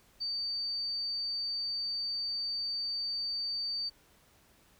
sine tone, 4600 Hz, D8, 37 cents flat, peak -32 dBFS, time 0.2-3.9 s, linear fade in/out 20 ms, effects pink hiss -64 dBFS RMS until 4.79 s

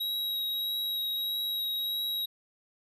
square tone with vibrato, 3835 Hz, A#7, 48 cents sharp, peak -30 dBFS, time 0-2.26 s, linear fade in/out 10 ms, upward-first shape triangle, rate 1.6 Hz, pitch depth 12 cents each way, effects none

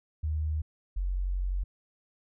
sine tone pair in turn, 77.2 / 45.9 Hz, D#2 / F#1, -13 / -13 cents, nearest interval major sixth, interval 900 cents, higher first, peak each -27 / -27 dBFS, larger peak neither, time 0.23-0.62 / 0.96-1.64 s, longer second, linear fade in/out 10 ms, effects none

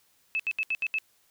sine tone bursts, 2608 Hz, E7, 19 cents flat, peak -25 dBFS, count 6, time 0.35-0.985 s, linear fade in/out 0 ms, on 45 ms, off 73 ms, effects white hiss -66 dBFS RMS until 1.3 s

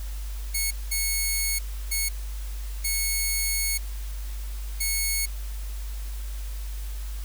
5% pulse tone bursts at uneven times, 2200 Hz, C#7, 14 cents flat, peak -14 dBFS, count 5, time 0.54-0.71 / 0.91-1.59 / 1.91-2.09 / 2.84-3.78 / 4.8-5.26 s, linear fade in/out 10 ms, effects added 50 Hz sine -30 dBFS peak until 7.24 s + white hiss -46 dBFS RMS until 7.24 s

